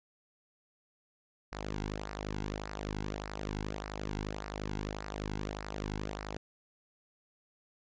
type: tone with flanger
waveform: sawtooth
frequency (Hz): 51.5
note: G#1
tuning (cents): -14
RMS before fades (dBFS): -39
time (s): 1.52-6.37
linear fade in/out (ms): 5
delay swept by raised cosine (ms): 0.29 to 1.69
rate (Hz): 1.7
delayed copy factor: -0.7
effects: resampled to 16000 Hz

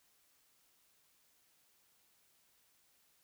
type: silence
effects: white hiss -72 dBFS RMS until 3.23 s

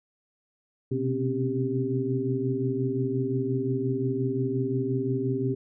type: tone cluster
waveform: sine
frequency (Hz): 125.2 / 130.9 / 253.3 / 273.3 / 393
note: B2 / C3 / B3 / C#4 / G4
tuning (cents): +24 / +1 / +44 / -24 / +4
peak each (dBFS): -30 / -33 / -33 / -31 / -29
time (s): 0.91-5.55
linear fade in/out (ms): 10
effects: none

